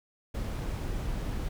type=noise; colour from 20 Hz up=brown; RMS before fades=-33 dBFS; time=0.34-1.49 s; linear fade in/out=10 ms; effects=none